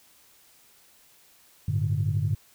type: chord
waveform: sine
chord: G suspended second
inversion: none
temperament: just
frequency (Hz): 98 / 110.25 / 147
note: G2 / A2 / D3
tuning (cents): 0 / +4 / +2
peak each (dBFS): -26 / -27 / -27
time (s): 1.68-2.35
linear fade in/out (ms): 5
effects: tanh soft clip ceiling -15 dBFS + white hiss -58 dBFS RMS until 2.54 s